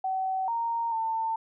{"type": "tone with pitch steps", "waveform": "sine", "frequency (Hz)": [759, 927, 897], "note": ["F#5", "A#5", "A5"], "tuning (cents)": [44, -10, 33], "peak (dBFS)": -26, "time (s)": [0.04, 1.36], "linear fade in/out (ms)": 5, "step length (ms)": 440, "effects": []}